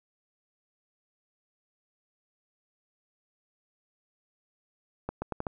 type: accelerating click train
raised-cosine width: 1 ms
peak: -18 dBFS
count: 5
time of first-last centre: 5.09-5.468 s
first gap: 130 ms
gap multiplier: 0.79
effects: none